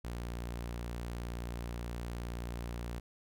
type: tone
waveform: sawtooth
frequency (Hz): 59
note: A#1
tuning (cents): +22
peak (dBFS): -34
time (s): 0.04-3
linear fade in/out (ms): 10
effects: none